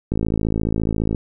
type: click train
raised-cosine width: 3 ms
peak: -8 dBFS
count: 57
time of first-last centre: 0.12-1.148 s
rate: 54.5 Hz
effects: none